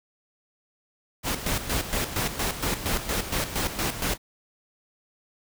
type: noise with tremolo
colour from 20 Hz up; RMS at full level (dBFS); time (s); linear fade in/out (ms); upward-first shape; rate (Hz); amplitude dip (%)
pink; -26; 1.23-4.18; 50; square; 4.3; 65
effects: none

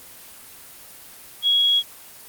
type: tone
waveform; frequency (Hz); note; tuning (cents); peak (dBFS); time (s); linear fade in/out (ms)
sine; 3322; G#7; 0; -15; 1.42-1.83; 50
effects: white hiss -43 dBFS RMS until 2.28 s + Opus 24 kbps

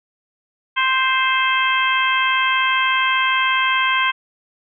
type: harmonic tone with a mistuned harmonic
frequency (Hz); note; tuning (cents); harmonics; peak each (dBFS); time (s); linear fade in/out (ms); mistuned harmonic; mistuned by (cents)
523.3; C5; 0; 2 / 3 / 4 / 5 / 6; -19 / -21 / -22 / -23 / -24; 0.76-4.12; 20; 6; +20
effects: none

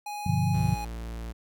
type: tone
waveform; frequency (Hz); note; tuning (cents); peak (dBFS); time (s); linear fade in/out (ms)
square; 830.6; G#5; 0; -34; 0.06-0.85; 5
type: chord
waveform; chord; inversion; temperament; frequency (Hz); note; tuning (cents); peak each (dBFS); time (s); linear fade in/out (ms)
sine; G dominant seventh; none; equal; 98 / 123.47 / 146.83 / 174.61; G2 / B2 / D3 / F3; 0 / 0 / 0 / 0; -28; 0.26-0.75; 5
type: tone with pitch glide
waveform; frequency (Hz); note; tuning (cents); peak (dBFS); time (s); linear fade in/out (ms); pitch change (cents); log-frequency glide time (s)
45% pulse; 63.9 to 56.93; C2 to A#1; -40 to -40; -34; 0.53-1.33; 20; -200; 0.69-0.77
effects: none

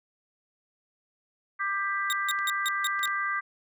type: harmonic tone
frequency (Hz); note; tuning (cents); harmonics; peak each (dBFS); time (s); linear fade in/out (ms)
395.6; G4; +16; 3 / 4 / 5; -30 / -31 / -32; 1.59-3.41; 20
type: tone bursts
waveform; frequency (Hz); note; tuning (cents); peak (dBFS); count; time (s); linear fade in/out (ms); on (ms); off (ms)
sawtooth; 3700; A#7; -14; -24; 6; 2.1-3.056; 0; 26; 160
type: clicks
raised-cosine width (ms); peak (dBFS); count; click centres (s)
0.2; -29; 3; 2.389 / 2.993 / 3.076
effects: none

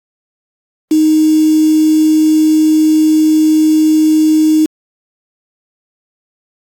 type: tone with quantisation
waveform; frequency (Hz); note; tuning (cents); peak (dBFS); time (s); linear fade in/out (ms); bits
sine; 311.1; D#4; 0; -6; 0.91-4.66; 5; 4
effects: AAC 64 kbps

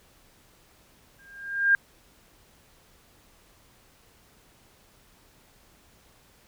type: tone with exponential growth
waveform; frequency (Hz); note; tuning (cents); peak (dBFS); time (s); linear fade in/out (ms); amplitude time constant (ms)
sine; 1605; G6; +40; -14; 1.19-1.75; 1; 120
effects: pink hiss -59 dBFS RMS until 6.47 s

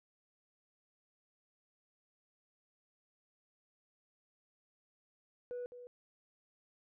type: tone with echo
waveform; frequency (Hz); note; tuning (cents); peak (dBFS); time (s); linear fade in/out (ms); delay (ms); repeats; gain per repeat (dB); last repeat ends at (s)
sine; 490.1; B4; -13; -37; 5.51-5.66; 0; 210; 1; -11; 5.87
effects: tanh soft clip ceiling -37 dBFS

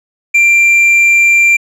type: tone with hard clipping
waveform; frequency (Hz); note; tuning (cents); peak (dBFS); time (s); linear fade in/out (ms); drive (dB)
sine; 2368; D7; +14; -6; 0.34-1.57; 10; 3
effects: resampled to 32000 Hz

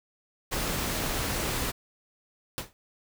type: noise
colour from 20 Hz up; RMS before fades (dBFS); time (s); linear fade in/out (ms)
pink; -30; 0.51-1.72; 20
type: noise with exponential decay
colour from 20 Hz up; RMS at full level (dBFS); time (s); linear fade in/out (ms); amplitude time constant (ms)
pink; -28; 2.58-2.73; 0; 31
effects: none

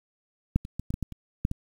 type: clicks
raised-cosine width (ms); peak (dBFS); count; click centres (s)
5; -9 / -25 / -19 / -19 / -16 / -17 / -27 / -11 / -18; 9; 0.56 / 0.651 / 0.796 / 0.905 / 0.941 / 1.027 / 1.123 / 1.451 / 1.514
effects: 8-bit

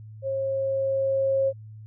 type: tone with level ramp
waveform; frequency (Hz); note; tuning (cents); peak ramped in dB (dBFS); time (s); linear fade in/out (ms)
sine; 540; C#5; -45; -25 to -19; 0.22-1.53; 50
effects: added 108 Hz sine -40 dBFS peak until 1.86 s

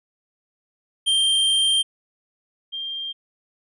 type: tone pair in turn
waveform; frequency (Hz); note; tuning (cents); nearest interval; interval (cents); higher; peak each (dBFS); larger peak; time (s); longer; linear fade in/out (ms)
square / sine; 3167 / 3189; G7 / G7; +17 / +29; unison; 12; second; -17 / -27; first; 1.06-1.83 / 2.72-3.13; first; 20
effects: resampled to 24000 Hz

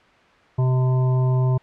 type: harmonic tone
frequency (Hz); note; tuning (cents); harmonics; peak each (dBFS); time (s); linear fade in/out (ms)
128.3; C3; -34; 1 / 3 / 5 / 7 / 8; -16 / -30 / -33 / -35 / -37; 0.58-1.58; 10
effects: white hiss -52 dBFS RMS until 1.62 s + low-pass 2000 Hz 12 dB/octave

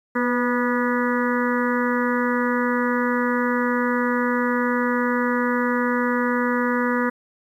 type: harmonic tone with a mistuned harmonic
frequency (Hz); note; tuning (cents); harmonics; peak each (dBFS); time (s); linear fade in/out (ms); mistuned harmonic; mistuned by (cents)
243.8; B3; -22; 1 / 2 / 4 / 5 / 6 / 7 / 8; -22 / -25 / -28 / -29 / -30 / -30 / -31; 0.15-7.1; 10; 2; +24
effects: 9-bit

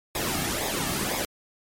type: noise with flanger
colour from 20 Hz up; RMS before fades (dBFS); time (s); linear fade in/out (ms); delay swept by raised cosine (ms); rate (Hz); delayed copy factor
pink; -28; 0.15-1.25; 2; 0.67 to 2.07; 2; -0.7
effects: MP3 64 kbps

